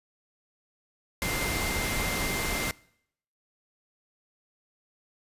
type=tone in noise; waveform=sine; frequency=2093 Hz; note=C7; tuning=in tune; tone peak=-33 dBFS; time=1.22-2.71 s; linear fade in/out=0 ms; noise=pink; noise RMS=-30 dBFS; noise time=1.22-2.71 s; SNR=-6 dB; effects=noise-tail reverb RT60 0.7 s tail -23 dB re dry + resampled to 32000 Hz